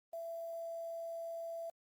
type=tone with quantisation; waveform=sine; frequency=667 Hz; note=E5; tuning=20 cents sharp; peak=-40 dBFS; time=0.13-1.7 s; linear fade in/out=5 ms; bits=10; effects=Opus 32 kbps